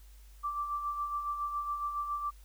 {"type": "tone with tremolo", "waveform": "sine", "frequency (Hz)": 1170, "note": "D6", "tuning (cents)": -7, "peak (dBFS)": -30, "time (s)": [0.43, 2.31], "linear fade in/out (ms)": 20, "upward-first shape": "sine", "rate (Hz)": 7.2, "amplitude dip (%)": 50, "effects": ["added 50 Hz sine -51 dBFS peak until 2.44 s", "white hiss -64 dBFS RMS until 2.44 s"]}